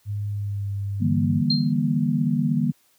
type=tone with pitch glide; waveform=sine; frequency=102.8 to 99.93 Hz; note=G#2 to G2; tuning=-17 to +34 cents; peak=-24 dBFS; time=0.05-1.43 s; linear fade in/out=50 ms; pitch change=-49 cents; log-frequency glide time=0.28-0.7 s
type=chord; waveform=sine; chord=E half-diminished seventh; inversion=third; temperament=just; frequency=148.33 / 164.81 / 197.78 / 237.3 Hz; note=D3 / E3 / G3 / Bb3; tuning=+18 / 0 / +16 / +31 cents; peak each=-24 / -26 / -26 / -23 dBFS; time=1-2.72 s; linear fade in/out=20 ms
type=tone with exponential decay; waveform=sine; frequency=4186 Hz; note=C8; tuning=in tune; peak=-17 dBFS; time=1.5-1.73 s; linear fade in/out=5 ms; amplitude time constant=48 ms
effects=white hiss -62 dBFS RMS until 2.98 s + high-pass 60 Hz 12 dB/octave